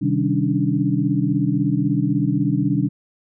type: tone cluster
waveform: sine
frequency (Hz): 130.6 / 154.3 / 194 / 281.4 / 297.6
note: C3 / D#3 / G3 / C#4 / D4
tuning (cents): -3 / -14 / -18 / +26 / +23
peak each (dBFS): -23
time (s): 0.01-2.89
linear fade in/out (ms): 20
effects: none